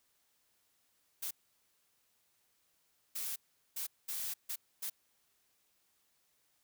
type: noise bursts at uneven times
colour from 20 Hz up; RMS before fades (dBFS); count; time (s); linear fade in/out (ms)
blue; -39; 6; 1.22-1.31 / 3.15-3.36 / 3.76-3.87 / 4.08-4.34 / 4.49-4.56 / 4.82-4.9; 10
effects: white hiss -75 dBFS RMS until 6.63 s